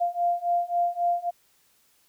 sine beating tone pair, 695 / 698.7 Hz, F5 / F5, -9 / +1 cents, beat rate 3.7 Hz, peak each -26 / -25 dBFS, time 0-1.31 s, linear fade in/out 20 ms, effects white hiss -64 dBFS RMS until 2.08 s

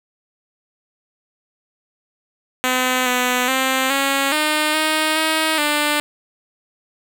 5% pulse tone with pitch steps, 254.6 / 249.5 / 262.6 / 274.9 / 305.2 / 311.8 / 316.2 / 296.3 Hz, C4 / B3 / C4 / C#4 / D#4 / D#4 / D#4 / D4, -47 / +18 / +6 / -14 / -33 / +4 / +28 / +15 cents, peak -5 dBFS, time 2.64-6 s, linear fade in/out 0 ms, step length 420 ms, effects none

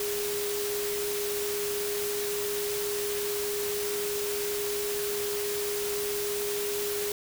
sine tone in noise, 411 Hz, G#4, 18 cents flat, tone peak -30 dBFS, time 0-7.12 s, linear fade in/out 2 ms, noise white, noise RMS -34 dBFS, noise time 0-7.12 s, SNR +1 dB, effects none

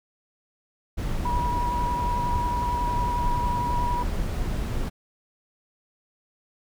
brown noise, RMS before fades -27 dBFS, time 0.97-4.9 s, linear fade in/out 20 ms
sine tone with vibrato, 969 Hz, B5, 33 cents flat, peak -25 dBFS, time 1.25-4.03 s, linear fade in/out 5 ms, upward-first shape sine, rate 11 Hz, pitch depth 18 cents each way
effects none

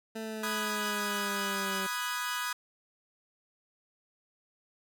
20% pulse exponential sweep, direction down, 222.4 to 191.6 Hz, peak -31 dBFS, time 0.15-1.87 s, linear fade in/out 10 ms
sawtooth chord, G# minor seventh, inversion first, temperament equal, 987.8 / 1244.5 / 1480 / 1661.2 Hz, B5 / D#6 / F#6 / G#6, 0 / 0 / 0 / 0 cents, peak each -34 / -33 / -35 / -34 dBFS, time 0.43-2.53 s, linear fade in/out 5 ms
effects none

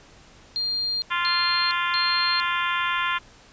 sine tone bursts, 4200 Hz, C8, 6 cents sharp, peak -23 dBFS, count 3, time 0.56-2.4 s, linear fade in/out 0 ms, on 460 ms, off 230 ms
harmonic tone, 347.8 Hz, F4, 7 cents flat, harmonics 3 / 4 / 5 / 6 / 7 / 8 / 9 / 10, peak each -26 / -28 / -30 / -32 / -33 / -34 / -35 / -36 dBFS, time 1.1-3.19 s, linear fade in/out 20 ms
effects pink hiss -51 dBFS RMS until 3.52 s + resampled to 16000 Hz

